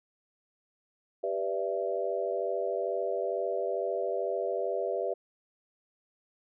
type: chord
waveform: sine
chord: E minor seventh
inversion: first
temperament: equal with one note detuned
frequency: 392 / 493.9 / 587.3 / 669.6 Hz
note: G4 / B4 / D5 / E5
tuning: 0 / 0 / 0 / +27 cents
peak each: -34 dBFS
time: 1.23-5.14 s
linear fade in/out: 10 ms
effects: none